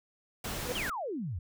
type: noise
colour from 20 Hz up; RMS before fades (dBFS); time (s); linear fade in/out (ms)
pink; -37; 0.44-0.9; 5
type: tone with exponential growth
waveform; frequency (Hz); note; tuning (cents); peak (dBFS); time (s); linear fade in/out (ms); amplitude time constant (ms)
sine; 493.9; B4; 0; -28; 0.59-0.72; 0; 28
type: exponential sweep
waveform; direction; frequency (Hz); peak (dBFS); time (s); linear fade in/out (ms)
sine; down; 3345 to 75.5; -33; 0.75-1.39; 5
effects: none